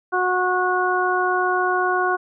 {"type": "harmonic tone", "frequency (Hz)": 365.5, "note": "F#4", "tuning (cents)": -21, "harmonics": [1, 2, 3, 4], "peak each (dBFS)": [-23, -23, -23, -23], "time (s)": [0.12, 2.17], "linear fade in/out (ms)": 20, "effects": []}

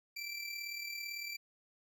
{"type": "tone with amplitude modulation", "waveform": "25% pulse", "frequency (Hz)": 2341, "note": "D7", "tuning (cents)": -6, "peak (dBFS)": -34, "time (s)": [0.16, 1.37], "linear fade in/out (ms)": 10, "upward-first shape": "sine", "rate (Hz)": 37.9, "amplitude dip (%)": 50, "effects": []}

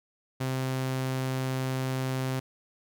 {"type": "tone", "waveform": "sawtooth", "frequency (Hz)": 130.81, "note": "C3", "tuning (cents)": 0, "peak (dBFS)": -24, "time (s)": [0.4, 2.4], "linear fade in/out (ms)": 10, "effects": []}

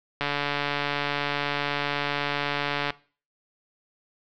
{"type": "click train", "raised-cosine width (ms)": 0.3, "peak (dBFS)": -10, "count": 389, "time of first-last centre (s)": [0.21, 2.904], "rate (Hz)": 144, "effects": ["noise-tail reverb RT60 0.4 s tail -20 dB re dry", "low-pass 5000 Hz 12 dB/octave"]}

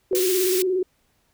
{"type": "tone with vibrato", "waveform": "sine", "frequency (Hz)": 370, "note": "F#4", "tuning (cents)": 0, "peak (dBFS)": -19, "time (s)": [0.11, 0.83], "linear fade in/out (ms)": 5, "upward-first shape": "square", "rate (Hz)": 17, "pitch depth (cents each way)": 41}
{"type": "tone with exponential decay", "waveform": "sine", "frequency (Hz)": 496, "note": "B4", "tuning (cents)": 7, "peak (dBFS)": -21, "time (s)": [0.13, 0.31], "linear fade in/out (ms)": 0, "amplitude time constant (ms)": 39}
{"type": "high-pass noise", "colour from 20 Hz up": "white", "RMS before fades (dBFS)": -26, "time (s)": [0.15, 0.62], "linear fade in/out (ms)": 0, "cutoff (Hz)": 2200, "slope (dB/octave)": 12}
{"effects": ["pink hiss -66 dBFS RMS until 1.33 s"]}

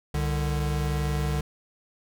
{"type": "tone pair together", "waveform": "square", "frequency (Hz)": [66.65, 148.6], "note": ["C2", "D3"], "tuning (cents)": [33, 21], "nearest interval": "octave + major second", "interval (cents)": 1388, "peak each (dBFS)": -28, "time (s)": [0.14, 1.41], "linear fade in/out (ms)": 5, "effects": []}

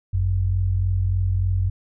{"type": "tone pair together", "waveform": "sine", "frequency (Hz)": [50.02, 93.4], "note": ["G1", "F#2"], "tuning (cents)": [36, 17], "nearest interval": "major seventh", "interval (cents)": 1081, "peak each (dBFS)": [-24, -19], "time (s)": [0.13, 1.7], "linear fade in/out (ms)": 10, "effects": []}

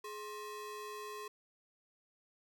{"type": "ring-modulated tone", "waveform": "45% pulse", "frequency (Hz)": 739, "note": "F#5", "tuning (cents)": -2, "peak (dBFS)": -40, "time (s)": [0.04, 1.28], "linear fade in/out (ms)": 5, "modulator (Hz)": 319, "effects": []}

